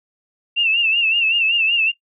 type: tone with vibrato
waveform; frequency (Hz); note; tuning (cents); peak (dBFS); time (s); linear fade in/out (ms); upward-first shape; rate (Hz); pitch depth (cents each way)
sine; 2712; E7; +49; -14; 0.56-1.92; 20; sine; 5.3; 81
effects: noise-tail reverb RT60 0.1 s tail -19 dB re dry